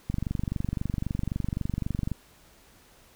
click train, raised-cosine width 5 ms, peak -16 dBFS, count 49, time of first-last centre 0.1-2.117 s, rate 23.8 Hz, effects pink hiss -57 dBFS RMS until 3.15 s

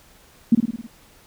sine tone with echo, 230 Hz, A#3, 23 cents flat, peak -9 dBFS, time 0.52-0.55 s, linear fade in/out 5 ms, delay 53 ms, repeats 6, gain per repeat -4 dB, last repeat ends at 0.868 s, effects pink hiss -52 dBFS RMS until 1.26 s

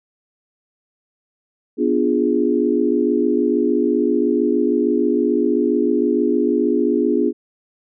sine chord, B diminished seventh, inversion none, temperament equal, 246.9 / 293.7 / 349.2 / 415.3 Hz, B3 / D4 / F4 / Ab4, 0 / 0 / 0 / 0 cents, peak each -20 dBFS, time 1.77-7.33 s, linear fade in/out 50 ms, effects none

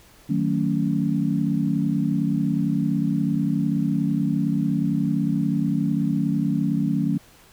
sine chord, D# half-diminished seventh, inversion none, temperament just, 155.56 / 186.68 / 224 / 280 Hz, D#3 / F#3 / A3 / C#4, 0 / +16 / +31 / +18 cents, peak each -25 dBFS, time 0.29-7.18 s, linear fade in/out 10 ms, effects pink hiss -52 dBFS RMS until 7.52 s

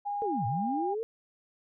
sine tone with pitch glide, 816 to 805.2 Hz, G#5 to G5, -31 to +46 cents, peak -30 dBFS, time 0.05-0.95 s, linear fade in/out 20 ms, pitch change -23 cents, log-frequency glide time 0.24-0.7 s
sine linear two-way sweep, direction down then up, 466.2 to 103.83 to 466.2 Hz, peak -30 dBFS, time 0.22-1.03 s, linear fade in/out 0 ms, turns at 0.46 s
effects none

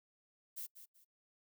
violet noise with echo, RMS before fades -44 dBFS, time 0.56-0.67 s, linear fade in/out 20 ms, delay 190 ms, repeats 2, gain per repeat -11 dB, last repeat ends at 1.05 s, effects noise-tail reverb RT60 0.1 s tail -23 dB re dry

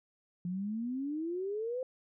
sine exponential sweep, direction up, 173.1 to 523.3 Hz, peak -33 dBFS, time 0.45-1.83 s, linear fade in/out 2 ms, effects none

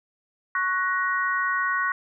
sine chord, F# major, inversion second, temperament equal with one note detuned, 1108.7 / 1480 / 1888.5 Hz, C#6 / F#6 / A#6, 0 / 0 / +22 cents, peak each -26 / -26 / -27 dBFS, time 0.55-1.92 s, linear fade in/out 2 ms, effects none

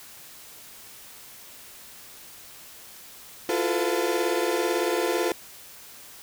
35% pulse tone cluster, 339.8 / 357.8 / 440.5 / 506 Hz, F4 / F4 / A4 / B4, -47 / +42 / +2 / +42 cents, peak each -27 dBFS, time 3.49-5.32 s, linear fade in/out 2 ms, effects white hiss -46 dBFS RMS until 6.22 s

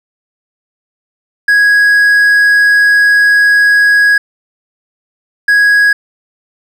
triangle tone bursts at uneven times, 1659 Hz, G#6, 2 cents flat, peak -3 dBFS, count 2, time 1.48-4.18 / 5.48-5.93 s, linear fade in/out 5 ms, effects none

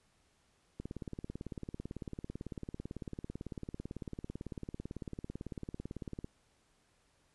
click train, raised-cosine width 3 ms, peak -28 dBFS, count 99, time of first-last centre 0.8-6.244 s, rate 18 Hz, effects pink hiss -72 dBFS RMS until 7.34 s + resampled to 24000 Hz

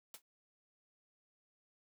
white noise with exponential decay, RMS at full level -45 dBFS, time 0.14-0.22 s, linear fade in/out 2 ms, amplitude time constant 17 ms, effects high-pass 200 Hz 12 dB/octave

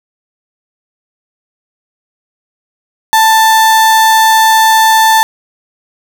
35% pulse tone, 885 Hz, A5, 10 cents sharp, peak -3 dBFS, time 3.13-5.23 s, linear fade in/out 0 ms, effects 7-bit

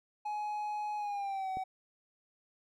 triangle tone with pitch glide, 840 to 757.1 Hz, G#5 to F#5, +19 to +40 cents, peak -32 dBFS, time 0.25-1.64 s, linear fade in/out 10 ms, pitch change -179 cents, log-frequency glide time 0.97-1.5 s
click, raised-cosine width 2 ms, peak -31 dBFS, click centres 1.571 s
effects none

